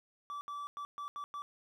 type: tone bursts at uneven times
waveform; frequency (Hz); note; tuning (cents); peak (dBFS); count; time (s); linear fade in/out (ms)
triangle; 1157; D6; -26; -37; 6; 0.3-0.41 / 0.48-0.67 / 0.77-0.85 / 0.98-1.08 / 1.16-1.24 / 1.34-1.42; 0
effects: none